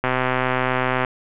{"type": "click train", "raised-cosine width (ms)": 0.5, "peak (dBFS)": -5, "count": 130, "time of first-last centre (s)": [0.04, 1.048], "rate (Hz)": 128, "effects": ["resampled to 8000 Hz", "7-bit"]}